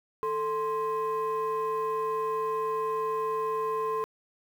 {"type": "tone pair together", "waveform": "sine", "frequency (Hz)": [440, 1045.2], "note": ["A4", "C6"], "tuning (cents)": [0, -2], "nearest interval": "octave + minor third", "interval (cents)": 1498, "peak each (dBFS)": -28, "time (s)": [0.23, 4.04], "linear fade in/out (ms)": 0, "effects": ["tanh soft clip ceiling -23 dBFS", "9-bit"]}